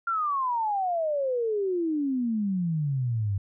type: exponential sweep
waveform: sine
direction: down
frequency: 1396.9 to 95.4 Hz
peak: -24 dBFS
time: 0.07-3.38 s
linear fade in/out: 5 ms
effects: none